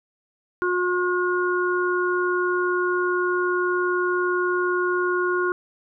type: harmonic tone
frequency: 359.5 Hz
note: F#4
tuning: 50 cents flat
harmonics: 1 / 3 / 4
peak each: -22 / -27 / -25 dBFS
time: 0.62-5.52 s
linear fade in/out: 0 ms
effects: none